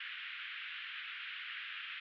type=band-pass noise; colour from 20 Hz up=white; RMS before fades=-45 dBFS; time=0-2 s; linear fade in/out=5 ms; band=1400 to 3200 Hz; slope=48 dB/octave; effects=none